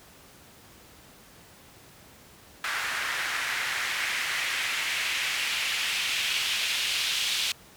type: noise with band-pass filter sweep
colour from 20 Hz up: white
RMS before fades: -29 dBFS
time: 2.64-7.52 s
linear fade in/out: 2 ms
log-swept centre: 1600 to 3300 Hz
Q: 2
effects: pink hiss -52 dBFS RMS until 7.76 s + high-pass 60 Hz 12 dB/octave